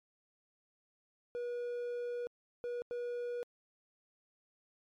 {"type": "tone bursts at uneven times", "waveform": "triangle", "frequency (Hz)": 483.1, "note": "B4", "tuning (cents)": -38, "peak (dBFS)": -34, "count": 3, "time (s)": [[1.35, 2.27], [2.64, 2.82], [2.91, 3.43]], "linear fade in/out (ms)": 0, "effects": ["MP3 64 kbps"]}